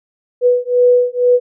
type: beating tone pair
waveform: sine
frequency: 491.4 / 493.5 Hz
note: B4 / B4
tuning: -9 / -1 cents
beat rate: 2.1 Hz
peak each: -12 dBFS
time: 0.41-1.4 s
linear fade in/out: 50 ms
effects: none